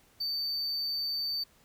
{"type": "tone", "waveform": "triangle", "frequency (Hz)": 4575, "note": "D8", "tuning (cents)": -46, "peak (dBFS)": -29, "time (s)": [0.2, 1.44], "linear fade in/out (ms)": 10, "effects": ["pink hiss -63 dBFS RMS until 1.64 s"]}